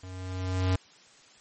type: tone with level ramp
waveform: square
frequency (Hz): 92.6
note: F#2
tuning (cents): +2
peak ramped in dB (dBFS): -41 to -22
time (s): 0.03-0.76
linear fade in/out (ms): 5
effects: white hiss -56 dBFS RMS until 1.4 s + MP3 32 kbps